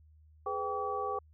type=tone cluster; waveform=sine; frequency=418.4 / 500 / 783 / 1143 Hz; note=G#4 / B4 / G5 / D6; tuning=+13 / +21 / -2 / -47 cents; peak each=-38 / -39 / -37 / -36 dBFS; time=0.46-1.19 s; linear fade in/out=5 ms; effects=added 77 Hz sine -57 dBFS peak until 1.33 s